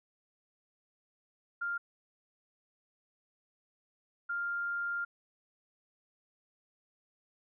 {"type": "tone bursts at uneven times", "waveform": "sine", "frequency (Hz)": 1399, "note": "F6", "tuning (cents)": 3, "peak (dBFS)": -32, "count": 2, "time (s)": [[1.61, 1.78], [4.29, 5.05]], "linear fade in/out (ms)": 10, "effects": []}